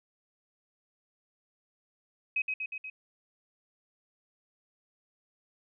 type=tone with echo; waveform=sine; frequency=2535 Hz; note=D#7; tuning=32 cents sharp; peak=-26 dBFS; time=2.36-2.42 s; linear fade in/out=5 ms; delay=120 ms; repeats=4; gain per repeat=-3 dB; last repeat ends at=2.9 s; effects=none